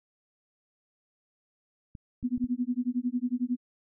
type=clicks; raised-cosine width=5 ms; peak=-30 dBFS; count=4; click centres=1.952 / 2.229 / 2.377 / 2.442 s
type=tone with tremolo; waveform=sine; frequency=246.9 Hz; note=B3; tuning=in tune; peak=-23 dBFS; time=2.23-3.57 s; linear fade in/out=20 ms; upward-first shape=sine; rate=11 Hz; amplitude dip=100%
effects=none